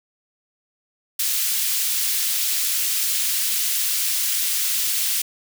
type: high-pass noise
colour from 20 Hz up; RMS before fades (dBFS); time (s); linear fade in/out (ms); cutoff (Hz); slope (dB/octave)
white; -22; 1.19-5.22; 5; 2600; 12
effects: none